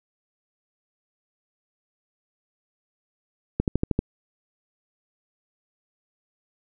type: click train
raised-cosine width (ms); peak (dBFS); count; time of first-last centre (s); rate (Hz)
3; -8; 6; 3.6-3.991; 12.8
effects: none